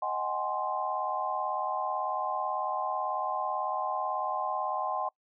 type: chord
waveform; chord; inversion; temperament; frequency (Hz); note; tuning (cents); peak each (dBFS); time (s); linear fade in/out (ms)
sine; Ab dominant seventh; second; equal with one note detuned; 622.3 / 752.5 / 830.6 / 1046.5; Eb5 / Gb5 / Ab5 / C6; 0 / +29 / 0 / 0; -37 / -34 / -35 / -33; 0.02-5.09; 5
effects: noise-tail reverb RT60 0.1 s tail -25 dB re dry